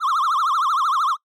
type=tone with vibrato; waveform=triangle; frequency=1194 Hz; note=D6; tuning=28 cents sharp; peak=-15 dBFS; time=0-1.17 s; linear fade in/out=50 ms; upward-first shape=triangle; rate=13 Hz; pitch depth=270 cents each way; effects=noise-tail reverb RT60 0.1 s tail -22 dB re dry